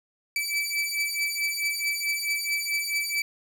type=beating tone pair; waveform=sawtooth; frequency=2308 / 2312.6 Hz; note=D7 / D7; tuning=-31 / -27 cents; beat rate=4.6 Hz; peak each=-25 / -26 dBFS; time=0.36-3.22 s; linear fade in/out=2 ms; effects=none